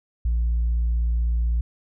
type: tone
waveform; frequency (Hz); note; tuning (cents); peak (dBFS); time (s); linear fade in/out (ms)
sine; 58; A#1; -8; -17; 0.25-1.61; 5
effects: tanh soft clip ceiling -17 dBFS

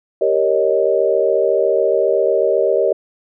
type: chord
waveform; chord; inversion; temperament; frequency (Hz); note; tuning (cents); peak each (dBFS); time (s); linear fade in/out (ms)
sine; Eb dominant seventh; first; equal; 392 / 466.2 / 554.4 / 622.3; G4 / Bb4 / Db5 / Eb5; 0 / 0 / 0 / 0; -18; 0.21-2.93; 5
effects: none

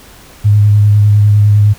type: tone with vibrato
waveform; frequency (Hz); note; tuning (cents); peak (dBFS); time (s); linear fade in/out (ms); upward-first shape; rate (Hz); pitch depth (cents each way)
sine; 103.83; G#2; 0; -4; 0.44-1.74; 20; sine; 9.9; 18
effects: pink hiss -38 dBFS RMS until 1.78 s

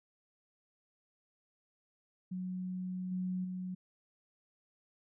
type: tone with level steps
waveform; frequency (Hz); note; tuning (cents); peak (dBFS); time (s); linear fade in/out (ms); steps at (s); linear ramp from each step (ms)
sine; 183.7; F#3; -12; -36 / -33 / -37; 2.31-3.75; 10; 3.11 / 3.44; 10
effects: none

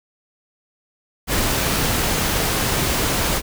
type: noise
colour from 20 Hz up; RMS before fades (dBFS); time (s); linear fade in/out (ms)
pink; -20; 1.27-3.42; 50
effects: none

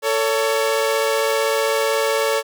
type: tone pair together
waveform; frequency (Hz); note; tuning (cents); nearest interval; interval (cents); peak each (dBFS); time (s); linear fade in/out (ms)
sawtooth; 446.1 / 562; A4 / C#5; +24 / +24; major third; 400; -16; 0.02-2.43; 50
effects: none

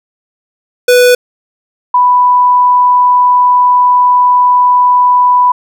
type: tone pair in turn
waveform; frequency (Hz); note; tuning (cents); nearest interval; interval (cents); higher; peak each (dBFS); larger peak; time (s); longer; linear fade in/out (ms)
square / sine; 493.9 / 990; B4 / B5; 0 / +4; octave; 1204; second; -4; neither; 0.88-1.15 / 1.94-5.52; second; 5
effects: none

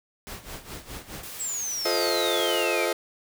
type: noise with tremolo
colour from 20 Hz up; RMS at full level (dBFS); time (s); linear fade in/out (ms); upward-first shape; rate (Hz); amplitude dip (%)
pink; -37; 0.27-1.28; 0; sine; 4.8; 75
type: noise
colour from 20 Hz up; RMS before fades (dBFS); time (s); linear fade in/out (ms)
white; -39; 1.23-2.64; 5
type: exponential sweep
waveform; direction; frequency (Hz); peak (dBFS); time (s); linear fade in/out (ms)
sine; down; 7830 to 2265; -28; 1.39-2.86; 20
type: chord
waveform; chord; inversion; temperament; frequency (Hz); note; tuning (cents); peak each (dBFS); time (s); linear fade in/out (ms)
sawtooth; F dominant seventh; none; just; 349.2 / 436.5 / 523.8 / 628.6; F4 / A4 / C5 / Eb5; 0 / -14 / +2 / +18; -25; 1.85-2.93; 5
effects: none

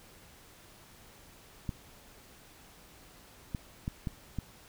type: clicks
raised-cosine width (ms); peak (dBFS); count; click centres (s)
5; -21; 5; 1.692 / 3.548 / 3.879 / 4.072 / 4.387
effects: pink hiss -56 dBFS RMS until 4.68 s

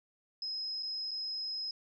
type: tone with dropouts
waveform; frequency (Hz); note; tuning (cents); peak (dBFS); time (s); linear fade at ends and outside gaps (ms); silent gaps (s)
sine; 5110; D#8; +45; -35; 0.42-1.71; 2; 0.826-0.83 / 1.11-1.114
effects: none

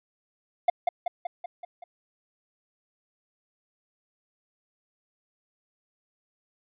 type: tone with echo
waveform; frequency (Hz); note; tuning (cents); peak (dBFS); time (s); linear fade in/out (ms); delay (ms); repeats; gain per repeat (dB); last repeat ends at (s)
triangle; 705; F5; +16; -14; 0.68-0.7; 5; 190; 6; -4; 1.84
effects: resampled to 8000 Hz

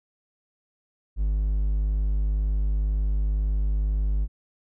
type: tone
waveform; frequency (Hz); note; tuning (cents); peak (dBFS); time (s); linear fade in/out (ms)
triangle; 51; G#1; -31; -19; 1.16-4.28; 50
effects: none

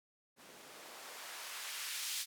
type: noise with band-pass filter sweep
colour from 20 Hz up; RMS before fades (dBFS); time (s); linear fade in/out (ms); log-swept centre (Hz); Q
blue; -45; 0.36-2.26; 50; 210 to 3700; 0.75
effects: none

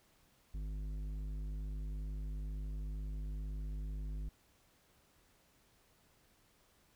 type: tone with tanh clipping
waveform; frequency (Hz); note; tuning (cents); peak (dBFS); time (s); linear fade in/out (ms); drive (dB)
sine; 51.1; G#1; -27; -40; 0.54-4.29; 5; 11
effects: pink hiss -70 dBFS RMS until 6.95 s

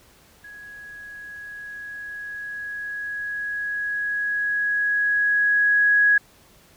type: tone with level ramp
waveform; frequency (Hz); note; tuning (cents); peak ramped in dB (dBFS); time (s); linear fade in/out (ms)
sine; 1666; G#6; +5; -39 to -13; 0.44-6.18; 5
effects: pink hiss -54 dBFS RMS until 6.76 s

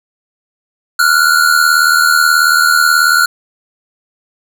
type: tone pair together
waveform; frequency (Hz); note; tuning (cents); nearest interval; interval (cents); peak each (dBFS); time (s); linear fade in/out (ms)
square; 1384 / 1462.4; F6 / F#6; -16 / -21; minor second; 95; -11; 0.99-3.26; 5
effects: none

